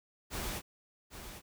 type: noise with echo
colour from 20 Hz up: pink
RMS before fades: -38 dBFS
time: 0.3-0.62 s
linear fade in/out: 50 ms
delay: 800 ms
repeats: 1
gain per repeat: -9 dB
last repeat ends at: 1.42 s
effects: none